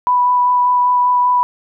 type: tone with vibrato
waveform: sine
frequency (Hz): 987.8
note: B5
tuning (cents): 0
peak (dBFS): -10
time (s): 0.07-1.43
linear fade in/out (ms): 0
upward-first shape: sine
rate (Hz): 5.1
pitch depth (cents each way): 9
effects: none